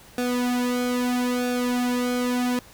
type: tone with flanger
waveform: sawtooth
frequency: 246.9 Hz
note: B3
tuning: in tune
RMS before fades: -24 dBFS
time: 0.18-2.59 s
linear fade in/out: 2 ms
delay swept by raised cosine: 0.97 to 2.97 ms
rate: 0.77 Hz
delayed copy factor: -0.8
effects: pink hiss -49 dBFS RMS until 2.73 s